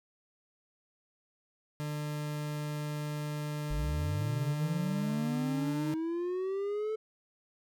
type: tone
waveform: 40% pulse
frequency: 149.2 Hz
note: D3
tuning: 28 cents sharp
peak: -33 dBFS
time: 1.8-5.94 s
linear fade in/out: 0 ms
type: linear sweep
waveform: triangle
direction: up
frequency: 43.65 to 440 Hz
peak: -29 dBFS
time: 3.7-6.96 s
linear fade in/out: 10 ms
effects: none